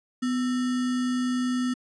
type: tone with sample-and-hold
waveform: sine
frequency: 250.2 Hz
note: B3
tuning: 23 cents sharp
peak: -23 dBFS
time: 0.22-1.74 s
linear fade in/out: 10 ms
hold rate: 1575 Hz
effects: resampled to 22050 Hz